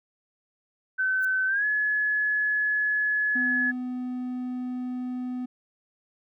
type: tone with pitch glide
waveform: sine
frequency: 1525 to 1701.9 Hz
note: G6 to G#6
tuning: -48 to +42 cents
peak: -22 dBFS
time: 0.98-3.72 s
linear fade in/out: 20 ms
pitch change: +190 cents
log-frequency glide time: 1.47-1.65 s
type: noise with exponential growth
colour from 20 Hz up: violet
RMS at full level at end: -38 dBFS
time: 1.18-1.25 s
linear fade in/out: 2 ms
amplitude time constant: 15 ms
type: tone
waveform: triangle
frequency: 250.7 Hz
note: B3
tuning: 26 cents sharp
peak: -27 dBFS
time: 3.35-5.46 s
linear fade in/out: 10 ms
effects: none